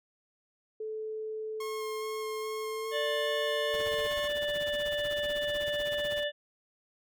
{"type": "tone with pitch glide", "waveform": "sine", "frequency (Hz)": [435.3, 447.5], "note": ["A4", "A4"], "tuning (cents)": [-19, 29], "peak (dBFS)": -34, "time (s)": [0.8, 4.07], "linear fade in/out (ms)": 5, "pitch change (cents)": 48, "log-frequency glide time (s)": [2.62, 2.96]}
{"type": "tone with vibrato", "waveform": "sawtooth", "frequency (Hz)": 1075, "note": "C6", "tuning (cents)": 47, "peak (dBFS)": -35, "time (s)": [1.6, 4.28], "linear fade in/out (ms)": 5, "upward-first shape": "square", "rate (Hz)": 2.4, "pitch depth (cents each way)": 10}
{"type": "harmonic tone", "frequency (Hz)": 587, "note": "D5", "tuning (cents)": -1, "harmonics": [1, 3, 5, 6], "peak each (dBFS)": [-31, -36, -38, -39], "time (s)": [2.91, 6.32], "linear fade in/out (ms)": 50}
{"type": "noise with tremolo", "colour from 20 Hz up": "pink", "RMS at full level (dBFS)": -43, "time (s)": [3.73, 6.24], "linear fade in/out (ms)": 10, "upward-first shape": "sine", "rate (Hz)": 16, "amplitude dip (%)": 85}
{"effects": []}